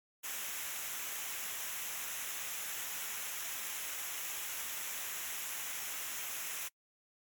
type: noise with comb filter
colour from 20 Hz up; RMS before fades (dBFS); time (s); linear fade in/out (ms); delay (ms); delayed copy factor
white; -40; 0.23-6.69; 20; 0.22; -0.65
effects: noise-tail reverb RT60 0.1 s tail -26 dB re dry + MP3 96 kbps